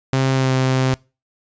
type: tone with pitch glide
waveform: sawtooth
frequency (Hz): 132.9 to 130.69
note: C3 to C3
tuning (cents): +27 to -2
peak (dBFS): -11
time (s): 0.13-0.94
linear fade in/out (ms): 0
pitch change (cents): -29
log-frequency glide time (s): 0.33-0.52
effects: noise-tail reverb RT60 0.3 s tail -24 dB re dry + resampled to 16000 Hz